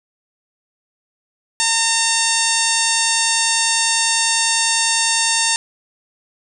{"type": "harmonic tone", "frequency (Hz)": 910, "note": "A#5", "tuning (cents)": -42, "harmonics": [1, 2, 3, 4, 5, 6, 7, 8, 9, 10], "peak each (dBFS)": [-24, -24, -24, -24, -24, -24, -24, -24, -24, -24], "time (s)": [1.6, 5.56], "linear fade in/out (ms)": 0, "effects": ["8-bit"]}